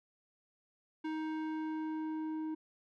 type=tone with low-pass filter sweep; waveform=square; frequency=313.8 Hz; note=D#4; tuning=15 cents sharp; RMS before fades=-38 dBFS; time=1.04-2.55 s; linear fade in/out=10 ms; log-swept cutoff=2500 to 680 Hz; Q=0.73; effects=none